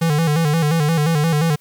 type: tone with vibrato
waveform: square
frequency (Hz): 156.9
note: D#3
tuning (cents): +15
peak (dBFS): -15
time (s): 0.01-1.56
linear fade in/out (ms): 10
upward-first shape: square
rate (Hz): 5.7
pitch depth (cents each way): 94
effects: white hiss -56 dBFS RMS until 1.6 s